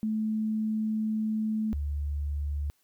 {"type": "tone pair in turn", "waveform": "sine", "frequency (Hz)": [217.3, 72.52], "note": ["A3", "D2"], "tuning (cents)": [-21, -21], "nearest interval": "octave + perfect fifth", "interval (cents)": 1900, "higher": "first", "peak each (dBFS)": [-26, -28], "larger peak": "first", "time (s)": [[0.03, 1.73], [1.73, 2.7]], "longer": "first", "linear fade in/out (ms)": 0, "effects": ["white hiss -70 dBFS RMS until 2.83 s"]}